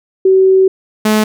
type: tone pair in turn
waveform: sine / sawtooth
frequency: 379.9 / 214.8 Hz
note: F#4 / A3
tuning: +46 / -41 cents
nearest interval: minor seventh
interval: 987 cents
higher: first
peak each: -5 dBFS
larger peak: neither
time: 0.25-0.68 / 1.05-1.24 s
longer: first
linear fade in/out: 5 ms
effects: none